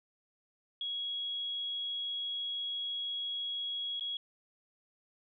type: tone with dropouts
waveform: sine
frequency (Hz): 3322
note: G#7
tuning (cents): 0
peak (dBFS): -34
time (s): 0.81-4.17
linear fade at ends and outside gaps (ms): 2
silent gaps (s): 3.997-4.008
effects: none